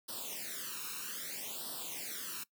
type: noise with flanger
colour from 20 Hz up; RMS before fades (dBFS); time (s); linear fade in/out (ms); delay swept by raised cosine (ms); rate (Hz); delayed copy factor
white; -42; 0.08-2.44; 10; 0.22 to 0.76; 0.62; +0.95
effects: noise-tail reverb RT60 0.1 s tail -20 dB re dry + high-pass 200 Hz 12 dB/octave